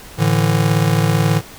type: chord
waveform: square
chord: A suspended fourth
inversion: none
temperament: just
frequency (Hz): 110 / 146.67 / 165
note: A2 / D3 / E3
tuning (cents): 0 / -2 / +2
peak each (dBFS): -18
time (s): 0.17-1.42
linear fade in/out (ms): 50
effects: pink hiss -38 dBFS RMS until 1.58 s